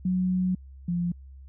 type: tone pair in turn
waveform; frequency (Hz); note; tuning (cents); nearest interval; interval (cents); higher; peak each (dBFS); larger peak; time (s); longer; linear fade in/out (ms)
sine; 183.8 / 174.05; F#3 / F3; -11 / -6; minor second; 95; first; -22 / -24; first; 0.05-0.55 / 0.88-1.12; first; 5
effects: added 67 Hz sine -43 dBFS peak until 1.48 s